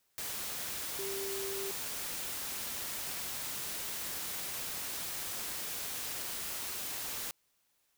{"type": "tone in noise", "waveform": "sine", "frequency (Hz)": 392, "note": "G4", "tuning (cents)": 0, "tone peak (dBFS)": -38, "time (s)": [0.99, 1.71], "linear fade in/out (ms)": 0, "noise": "white", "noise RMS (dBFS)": -39, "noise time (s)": [0.18, 7.31], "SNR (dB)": -2, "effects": ["white hiss -75 dBFS RMS until 7.97 s"]}